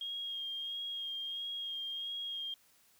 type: tone with vibrato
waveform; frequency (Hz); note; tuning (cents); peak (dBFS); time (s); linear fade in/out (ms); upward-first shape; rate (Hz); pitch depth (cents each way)
sine; 3247; G#7; -40; -37; 0.01-2.54; 2; sine; 1.5; 21
effects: white hiss -67 dBFS RMS until 2.99 s